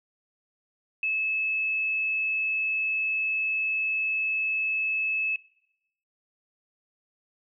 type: tone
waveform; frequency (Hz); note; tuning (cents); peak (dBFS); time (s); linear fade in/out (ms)
sine; 2600; E7; -24; -24; 1.03-5.36; 2
effects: noise-tail reverb RT60 0.9 s tail -22 dB re dry